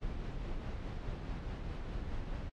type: noise with tremolo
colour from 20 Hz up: brown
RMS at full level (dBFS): -38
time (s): 0.01-2.5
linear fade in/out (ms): 20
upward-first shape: triangle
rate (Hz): 4.8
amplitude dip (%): 35
effects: low-pass 4000 Hz 12 dB/octave + AAC 64 kbps

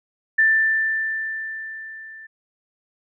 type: tone with level ramp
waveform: sine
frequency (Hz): 1773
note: A6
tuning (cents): +13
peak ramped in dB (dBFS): -12 to -38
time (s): 0.38-2.27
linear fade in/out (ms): 10
effects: none

